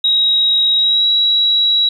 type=tone with pitch glide; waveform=sine; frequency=3814 to 3885 Hz; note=A#7 to B7; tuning=+39 to -29 cents; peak=-10 dBFS; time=0.04-1.89 s; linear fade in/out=5 ms; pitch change=+32 cents; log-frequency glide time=0.76-1.07 s; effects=8-bit